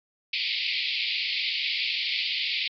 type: band-pass noise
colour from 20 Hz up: pink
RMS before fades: -28 dBFS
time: 0.33-2.68 s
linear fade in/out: 5 ms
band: 2100 to 4800 Hz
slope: 96 dB/octave
effects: MP3 96 kbps